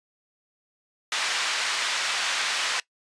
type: band-pass noise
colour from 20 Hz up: pink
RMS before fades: -27 dBFS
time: 1.12-2.8 s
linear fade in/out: 2 ms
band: 1400 to 5600 Hz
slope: 12 dB/octave
effects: noise-tail reverb RT60 0.1 s tail -21 dB re dry + resampled to 22050 Hz